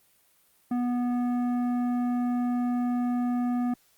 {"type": "tone with tanh clipping", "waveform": "triangle", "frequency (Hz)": 244.6, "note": "B3", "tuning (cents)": -16, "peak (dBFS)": -26, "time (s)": [0.71, 3.74], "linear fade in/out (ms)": 5, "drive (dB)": 15, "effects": ["white hiss -64 dBFS RMS until 3.97 s", "Opus 32 kbps"]}